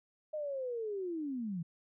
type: linear sweep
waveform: sine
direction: down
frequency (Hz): 622.3 to 157.9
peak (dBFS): -35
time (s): 0.33-1.63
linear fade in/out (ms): 10
effects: none